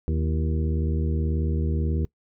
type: harmonic tone with a mistuned harmonic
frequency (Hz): 78.4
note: D#2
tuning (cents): +14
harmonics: 1 / 2 / 3 / 4 / 5 / 6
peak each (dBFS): -23 / -29 / -33 / -35 / -37 / -39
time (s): 0.08-2.05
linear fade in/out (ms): 0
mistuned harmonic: 4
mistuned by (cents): +88
effects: noise-tail reverb RT60 0.1 s tail -22 dB re dry